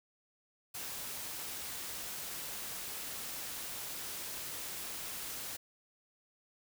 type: noise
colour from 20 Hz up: white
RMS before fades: -42 dBFS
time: 0.74-5.57 s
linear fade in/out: 10 ms
effects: none